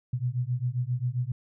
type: beating tone pair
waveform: sine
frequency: 120.4 / 127.9 Hz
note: B2 / C3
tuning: -44 / -39 cents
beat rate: 7.5 Hz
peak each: -29 dBFS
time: 0.13-1.32 s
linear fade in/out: 5 ms
effects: none